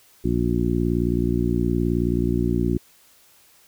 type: harmonic tone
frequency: 59 Hz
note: A#1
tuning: 22 cents sharp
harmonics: 1 / 2 / 3 / 4 / 5 / 6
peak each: -26 / -26 / -26 / -26 / -26 / -26 dBFS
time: 0.24-2.78 s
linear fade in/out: 10 ms
effects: white hiss -55 dBFS RMS until 3.67 s